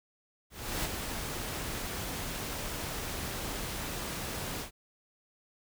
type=noise with ADSR envelope; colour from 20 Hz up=pink; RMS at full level=-32 dBFS; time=0.5-4.71 s; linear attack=340 ms; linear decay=34 ms; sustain=-5 dB; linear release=100 ms; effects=none